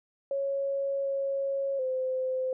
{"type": "tone with pitch steps", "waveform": "sine", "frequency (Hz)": [552, 549, 517], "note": ["C#5", "C#5", "C5"], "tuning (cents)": [-7, -17, -21], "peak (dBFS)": -27, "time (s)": [0.31, 2.53], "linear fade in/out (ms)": 2, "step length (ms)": 740, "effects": []}